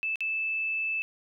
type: tone with dropouts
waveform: sine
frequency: 2629 Hz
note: E7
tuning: 5 cents flat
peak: -27 dBFS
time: 0.03-1.02 s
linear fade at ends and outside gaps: 0 ms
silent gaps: 0.157-0.206 s
effects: none